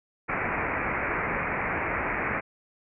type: low-pass noise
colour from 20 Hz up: white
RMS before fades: -29 dBFS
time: 0.28-2.41 s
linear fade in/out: 20 ms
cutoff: 2400 Hz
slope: 96 dB/octave
effects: none